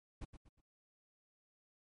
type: noise with echo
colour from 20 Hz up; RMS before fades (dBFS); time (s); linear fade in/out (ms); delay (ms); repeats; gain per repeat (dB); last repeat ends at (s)
brown; -43; 0.21-0.25; 10; 120; 3; -9; 0.61
effects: MP3 48 kbps